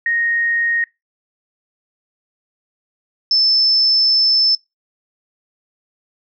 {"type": "tone pair in turn", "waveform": "sine", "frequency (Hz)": [1864, 5272], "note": ["A#6", "E8"], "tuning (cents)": [-1, -1], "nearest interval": "octave + tritone", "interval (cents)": 1800, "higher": "second", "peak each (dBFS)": [-15, -11], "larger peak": "second", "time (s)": [[0.06, 0.84], [3.31, 4.55]], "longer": "second", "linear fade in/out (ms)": 2, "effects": ["noise-tail reverb RT60 0.2 s tail -22 dB re dry"]}